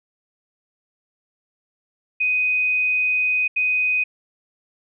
sine tone bursts at uneven times, 2500 Hz, D#7, 8 cents sharp, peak -17 dBFS, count 2, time 2.2-3.48 / 3.56-4.04 s, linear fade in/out 10 ms, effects none

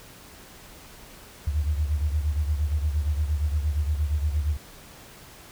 sine beating tone pair, 73.42 / 82.02 Hz, D2 / E2, 0 / -8 cents, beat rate 8.6 Hz, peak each -23 / -29 dBFS, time 1.47-4.57 s, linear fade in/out 5 ms, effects pink hiss -47 dBFS RMS until 5.51 s

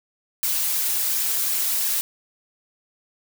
blue noise with flanger, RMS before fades -23 dBFS, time 0.43-2.01 s, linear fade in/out 0 ms, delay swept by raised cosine 1.4 to 5.7 ms, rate 2.8 Hz, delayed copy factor -0.55, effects none

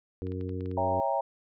harmonic tone, 92.5 Hz, F#2, in tune, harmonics 1 / 2 / 3 / 4 / 5, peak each -34 / -41 / -38 / -40 / -40 dBFS, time 0.22-1 s, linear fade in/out 0 ms
clicks, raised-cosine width 0.3 ms, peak -36 dBFS, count 7, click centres 0.269 / 0.32 / 0.411 / 0.493 / 0.608 / 0.659 / 0.714 s
sine chord, C# diminished seventh, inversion none, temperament equal with one note detuned, 554.4 / 659.3 / 794 / 932.3 Hz, C#5 / E5 / G5 / Bb5, 0 / 0 / +22 / 0 cents, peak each -31 dBFS, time 0.77-1.21 s, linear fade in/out 5 ms
effects none

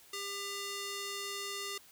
square tone with band-pass filter, 399.7 Hz, G4, 34 cents sharp, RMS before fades -40 dBFS, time 0.13-1.78 s, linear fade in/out 5 ms, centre 5300 Hz, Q 0.66, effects white hiss -59 dBFS RMS until 1.91 s

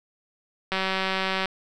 click train, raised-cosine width 0.3 ms, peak -10 dBFS, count 141, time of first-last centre 0.72-1.457 s, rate 190 Hz, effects none

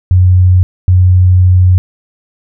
sine tone pair in turn, 91.3 / 91.3 Hz, F#2 / F#2, -23 / -23 cents, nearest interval unison, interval 0 cents, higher neither, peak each -3 dBFS, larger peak neither, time 0.11-0.63 / 0.88-1.78 s, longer second, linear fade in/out 0 ms, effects none

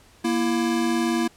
square tone pair together, 236 / 333.7 Hz, A#3 / E4, +22 / +21 cents, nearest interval tritone, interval 599 cents, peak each -24 dBFS, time 0.24-1.28 s, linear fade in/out 10 ms, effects pink hiss -54 dBFS RMS until 1.36 s + low-pass 11000 Hz 12 dB/octave

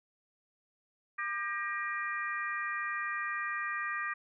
harmonic tone with a mistuned harmonic, 399 Hz, G4, 31 cents sharp, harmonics 3 / 4 / 5 / 6, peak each -37 / -40 / -36 / -44 dBFS, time 1.18-4.14 s, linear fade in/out 10 ms, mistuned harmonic 5, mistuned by -92 cents, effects none

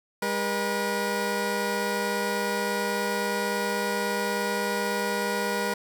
15% pulse tone pair together, 202.2 / 480.8 Hz, G#3 / B4, -46 / -46 cents, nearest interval octave + minor third, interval 1500 cents, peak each -23 / -21 dBFS, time 0.22-5.74 s, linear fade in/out 5 ms, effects none

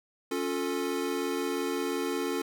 square chord, Db augmented, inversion none, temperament equal with one note detuned, 277.2 / 354.3 / 440 Hz, Db4 / F4 / A4, 0 / +25 / 0 cents, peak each -34 dBFS, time 0.31-2.42 s, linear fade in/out 5 ms, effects none

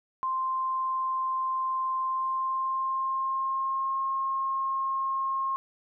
sine tone with pitch glide, 1046.5 to 1073.4 Hz, C6 to C6, 0 to +44 cents, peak -26 dBFS, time 0.23-5.56 s, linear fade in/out 0 ms, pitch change +44 cents, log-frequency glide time 2.02-4.01 s, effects none

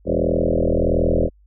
sine tone with frequency modulation, 290 Hz, D4, 22 cents flat, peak -15 dBFS, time 0.05-1.3 s, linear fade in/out 50 ms, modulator 41.4 Hz, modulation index 7.2, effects added 50 Hz sine -50 dBFS peak until 1.46 s

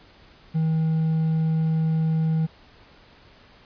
triangle tone with hard clipping, 160 Hz, D#3, 49 cents sharp, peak -20 dBFS, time 0.54-2.47 s, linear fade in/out 20 ms, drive 5 dB, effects pink hiss -52 dBFS RMS until 3.65 s + resampled to 11025 Hz

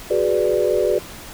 sine chord, G# half-diminished seventh, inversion third, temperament equal, 370 / 415.3 / 493.9 / 587.3 Hz, F#4 / G#4 / B4 / D5, 0 / 0 / 0 / 0 cents, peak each -21 dBFS, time 0.1-0.99 s, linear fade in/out 10 ms, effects pink hiss -37 dBFS RMS until 1.33 s

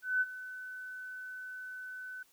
sine tone with ADSR envelope, 1508 Hz, F#6, 32 cents sharp, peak -25 dBFS, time 0.02-2.23 s, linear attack 190 ms, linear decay 37 ms, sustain -16 dB, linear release 6 ms, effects white hiss -67 dBFS RMS until 2.32 s

